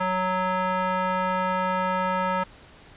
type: tone with band-pass filter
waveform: square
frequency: 185 Hz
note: F#3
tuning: in tune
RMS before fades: -25 dBFS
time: 0-2.44 s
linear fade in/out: 10 ms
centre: 1100 Hz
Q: 1.7
effects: pink hiss -50 dBFS RMS until 2.96 s + resampled to 8000 Hz